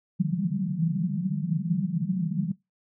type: band-pass noise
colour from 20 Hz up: pink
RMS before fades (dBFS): -27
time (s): 0.19-2.52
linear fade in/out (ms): 10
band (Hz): 150 to 200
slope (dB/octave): 96
effects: noise-tail reverb RT60 0.2 s tail -22 dB re dry